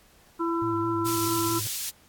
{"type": "harmonic tone", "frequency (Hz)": 334.9, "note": "E4", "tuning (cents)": 27, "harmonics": [1, 3, 4], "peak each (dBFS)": [-26, -31, -32], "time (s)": [0.39, 1.6], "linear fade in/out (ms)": 20}
{"type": "tone with vibrato", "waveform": "triangle", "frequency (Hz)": 110, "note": "A2", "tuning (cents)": 0, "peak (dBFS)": -32, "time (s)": [0.62, 1.67], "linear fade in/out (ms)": 0, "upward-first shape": "square", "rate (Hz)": 4.6, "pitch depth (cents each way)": 69}
{"type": "high-pass noise", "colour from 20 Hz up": "pink", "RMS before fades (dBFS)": -32, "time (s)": [1.05, 1.91], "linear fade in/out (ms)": 20, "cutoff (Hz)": 4400, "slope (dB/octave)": 12}
{"effects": ["pink hiss -58 dBFS RMS until 2.08 s", "AAC 64 kbps"]}